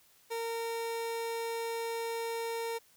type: tone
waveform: 30% pulse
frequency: 460 Hz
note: A#4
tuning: 23 cents flat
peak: -31 dBFS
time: 0.3-2.79 s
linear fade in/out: 20 ms
effects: white hiss -64 dBFS RMS until 2.96 s